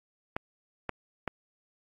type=clicks; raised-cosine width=0.5 ms; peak=-16 dBFS; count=3; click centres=0.365 / 0.893 / 1.277 s; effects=AAC 32 kbps